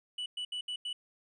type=tone bursts at uneven times; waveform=triangle; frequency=2960 Hz; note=F#7; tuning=in tune; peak=-33 dBFS; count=5; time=0.18-0.26 / 0.37-0.45 / 0.52-0.61 / 0.68-0.76 / 0.85-0.93 s; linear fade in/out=5 ms; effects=resampled to 24000 Hz